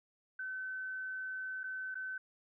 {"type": "tone with dropouts", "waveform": "sine", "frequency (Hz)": 1524, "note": "G6", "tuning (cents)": -49, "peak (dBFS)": -38, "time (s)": [0.39, 2.18], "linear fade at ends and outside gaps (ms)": 5, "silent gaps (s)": [[1.634, 1.639], [1.945, 1.953]], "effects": []}